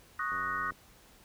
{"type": "chord", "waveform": "sine", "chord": "D# minor seventh", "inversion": "third", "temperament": "equal", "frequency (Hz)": [1108.7, 1244.5, 1480, 1864.7], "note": ["C#6", "D#6", "F#6", "A#6"], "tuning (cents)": [0, 0, 0, 0], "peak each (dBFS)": [-38, -35, -36, -38], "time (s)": [0.19, 0.71], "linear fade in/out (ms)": 5}
{"type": "click train", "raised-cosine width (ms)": 2, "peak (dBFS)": -37, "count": 38, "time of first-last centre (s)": [0.32, 0.72], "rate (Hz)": 92.5}
{"effects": ["pink hiss -59 dBFS RMS until 1.24 s"]}